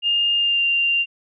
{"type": "tone with pitch glide", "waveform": "sine", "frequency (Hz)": [2821, 2782], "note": ["F7", "F7"], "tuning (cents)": [17, -7], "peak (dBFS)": -16, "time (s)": [0.02, 1.06], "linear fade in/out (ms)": 50, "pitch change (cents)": -24, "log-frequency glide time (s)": [0.35, 0.65], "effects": []}